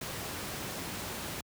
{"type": "noise", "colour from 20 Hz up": "pink", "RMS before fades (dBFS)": -38, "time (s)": [0.01, 1.41], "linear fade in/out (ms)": 5, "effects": ["high-pass 80 Hz 12 dB/octave"]}